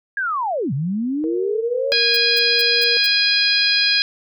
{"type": "linear two-way sweep", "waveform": "sine", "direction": "down then up", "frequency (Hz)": [1661.2, 125.8, 566], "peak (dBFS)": -19, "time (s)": [0.17, 1.93], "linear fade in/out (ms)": 2, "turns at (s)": 0.73}
{"type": "tone with pitch glide", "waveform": "sine", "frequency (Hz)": [466.2, 471.9], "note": ["A#4", "A#4"], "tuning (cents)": [0, 21], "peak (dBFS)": -24, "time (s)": [1.24, 2.97], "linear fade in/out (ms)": 0, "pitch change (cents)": 21, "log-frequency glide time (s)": [1.92, 2.74]}
{"type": "harmonic tone", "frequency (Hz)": 822, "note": "G#5", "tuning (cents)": -18, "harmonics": [2, 3, 4, 5, 6], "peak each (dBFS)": [-23, -21, -23, -19, -19], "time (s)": [1.92, 4.02], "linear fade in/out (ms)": 0}
{"type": "noise bursts", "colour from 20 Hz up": "violet", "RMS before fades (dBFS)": -30, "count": 5, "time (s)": [2.14, 3.065], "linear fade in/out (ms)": 2, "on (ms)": 25, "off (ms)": 200}
{"effects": []}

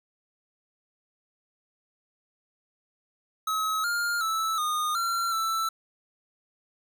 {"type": "tone with pitch steps", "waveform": "square", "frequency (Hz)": [1282, 1407, 1312, 1228, 1367, 1326], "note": ["E6", "F6", "E6", "D#6", "F6", "E6"], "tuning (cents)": [-49, 12, -9, -23, -37, 10], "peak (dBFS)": -26, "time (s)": [3.47, 5.69], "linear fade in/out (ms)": 5, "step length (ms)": 370, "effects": ["10-bit"]}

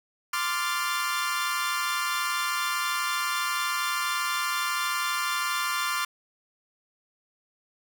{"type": "chord", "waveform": "sawtooth", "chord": "D minor seventh", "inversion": "third", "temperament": "equal with one note detuned", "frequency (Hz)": [1042.3, 1174.7, 1396.9, 1760], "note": ["C6", "D6", "F6", "A6"], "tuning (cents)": [-7, 0, 0, 0], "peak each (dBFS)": [-28, -27, -27, -32], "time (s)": [0.33, 6.05], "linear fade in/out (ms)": 5, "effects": []}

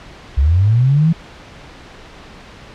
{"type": "linear sweep", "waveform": "sine", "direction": "up", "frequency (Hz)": [62.7, 168.2], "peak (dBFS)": -9, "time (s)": [0.37, 1.13], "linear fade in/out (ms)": 10, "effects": ["pink hiss -38 dBFS RMS until 2.74 s", "low-pass 4000 Hz 12 dB/octave"]}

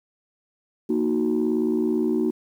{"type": "chord", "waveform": "sine", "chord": "D# minor", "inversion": "second", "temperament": "equal", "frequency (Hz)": [233.1, 311.1, 370], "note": ["A#3", "D#4", "F#4"], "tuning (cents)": [0, 0, 0], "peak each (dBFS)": -23, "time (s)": [0.89, 2.31], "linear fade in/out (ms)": 10, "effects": ["tanh soft clip ceiling -14 dBFS", "9-bit"]}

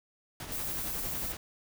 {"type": "noise with tremolo", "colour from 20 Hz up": "pink", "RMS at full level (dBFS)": -39, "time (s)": [0.4, 1.37], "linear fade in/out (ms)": 2, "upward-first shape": "triangle", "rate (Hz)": 11, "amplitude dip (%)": 55}
{"type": "noise", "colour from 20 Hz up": "violet", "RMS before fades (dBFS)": -36, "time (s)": [0.52, 1.32], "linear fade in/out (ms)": 0}
{"effects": []}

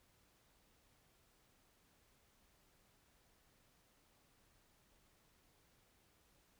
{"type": "silence", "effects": ["pink hiss -73 dBFS RMS until 6.59 s"]}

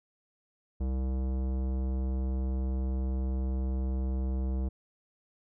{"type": "tone with tanh clipping", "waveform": "sine", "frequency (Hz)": 65, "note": "C2", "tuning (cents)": -11, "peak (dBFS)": -30, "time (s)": [0.8, 4.69], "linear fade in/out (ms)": 10, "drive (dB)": 17, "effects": []}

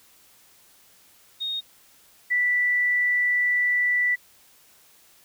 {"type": "tone pair in turn", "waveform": "sine", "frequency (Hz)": [3717, 1969], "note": ["A#7", "B6"], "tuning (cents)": [-6, -6], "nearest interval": "major seventh", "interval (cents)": 1100, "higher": "first", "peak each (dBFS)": [-26, -19], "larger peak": "second", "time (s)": [[1.4, 1.61], [2.3, 4.16]], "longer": "second", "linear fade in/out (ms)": 20, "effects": ["white hiss -56 dBFS RMS until 5.24 s"]}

